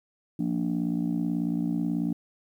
sine chord, Bb major, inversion second, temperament just, 174.81 / 233.1 / 291.4 Hz, F3 / Bb3 / D4, +2 / 0 / -13 cents, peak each -28 dBFS, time 0.39-2.13 s, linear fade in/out 5 ms, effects tanh soft clip ceiling -19 dBFS + 10-bit

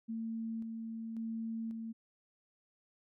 sine tone with tremolo, 225.6 Hz, A3, 44 cents sharp, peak -36 dBFS, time 0.08-1.93 s, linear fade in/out 20 ms, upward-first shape square, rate 0.92 Hz, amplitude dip 30%, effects none

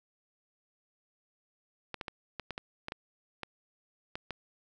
clicks, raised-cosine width 0.3 ms, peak -21 dBFS, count 11, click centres 1.943 / 2.012 / 2.082 / 2.397 / 2.507 / 2.579 / 2.884 / 2.921 / 3.433 / 4.155 / 4.307 s, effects none

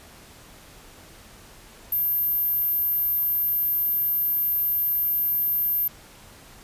sine tone, 12970 Hz, G#9, 42 cents flat, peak -20 dBFS, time 1.92-5.88 s, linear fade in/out 5 ms, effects pink hiss -48 dBFS RMS until 6.63 s + resampled to 32000 Hz

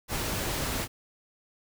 pink noise, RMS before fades -31 dBFS, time 0.08-0.88 s, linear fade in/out 50 ms, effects none

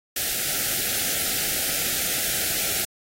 white band-stop noise, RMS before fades -25 dBFS, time 0.16-2.85 s, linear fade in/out 5 ms, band 810 to 1300 Hz, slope 96 dB/octave, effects AAC 48 kbps

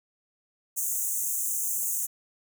pink high-pass noise, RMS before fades -29 dBFS, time 0.76-2.07 s, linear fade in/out 20 ms, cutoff 6300 Hz, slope 96 dB/octave, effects none

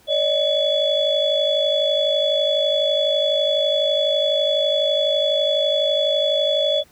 sine tone cluster, 568 / 620 / 3416 Hz, C#5 / D#5 / G#7, +42 / -6 / +48 cents, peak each -20 dBFS, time 0.07-6.84 s, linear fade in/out 50 ms, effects tanh soft clip ceiling -9 dBFS + pink hiss -54 dBFS RMS until 6.91 s

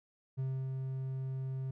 triangle tone with ADSR envelope, 132.2 Hz, C3, 18 cents sharp, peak -30 dBFS, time 0.37-1.71 s, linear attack 24 ms, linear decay 280 ms, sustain -3 dB, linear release 5 ms, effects none

